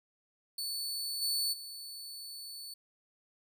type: tone with level steps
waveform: sawtooth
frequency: 4464 Hz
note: C#8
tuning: 11 cents sharp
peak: -32 / -27 / -40 dBFS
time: 0.58-2.74 s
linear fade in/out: 5 ms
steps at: 1.21 / 1.52 s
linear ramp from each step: 20 ms
effects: none